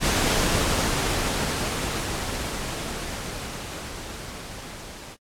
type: noise with level ramp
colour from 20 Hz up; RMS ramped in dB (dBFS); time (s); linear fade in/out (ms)
pink; -21 to -40; 0-5.17; 50
effects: low-pass 10000 Hz 12 dB/octave + AAC 64 kbps